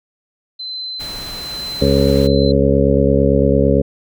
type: tone with tremolo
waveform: sine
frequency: 4062 Hz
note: B7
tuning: 48 cents sharp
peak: -23 dBFS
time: 0.59-2.52 s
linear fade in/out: 10 ms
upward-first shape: sine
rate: 1.1 Hz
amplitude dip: 40%
type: noise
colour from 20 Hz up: pink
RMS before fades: -32 dBFS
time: 0.99-2.28 s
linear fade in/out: 20 ms
type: harmonic tone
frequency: 68.9 Hz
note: C#2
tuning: 10 cents flat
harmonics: 1 / 2 / 3 / 4 / 6 / 7 / 8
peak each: -18 / -18 / -18 / -18 / -18 / -18 / -18 dBFS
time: 1.81-3.82 s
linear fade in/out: 10 ms
effects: none